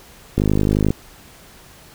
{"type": "click train", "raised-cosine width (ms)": 3, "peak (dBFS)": -4, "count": 28, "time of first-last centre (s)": [0.38, 0.905], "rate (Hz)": 51.4, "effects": ["pink hiss -45 dBFS RMS until 1.94 s"]}